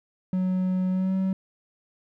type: tone with pitch glide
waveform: triangle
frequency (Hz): 185 to 189.87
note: F#3 to F#3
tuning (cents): 0 to +45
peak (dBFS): -20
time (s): 0.33-1.33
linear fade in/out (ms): 2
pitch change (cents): +45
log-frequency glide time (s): 0.9-1.14
effects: none